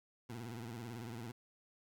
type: tone with vibrato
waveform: 20% pulse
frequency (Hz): 116.54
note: A#2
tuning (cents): 0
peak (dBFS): -39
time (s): 0.29-1.32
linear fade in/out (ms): 10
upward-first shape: sine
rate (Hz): 18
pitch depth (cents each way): 120
effects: 11-bit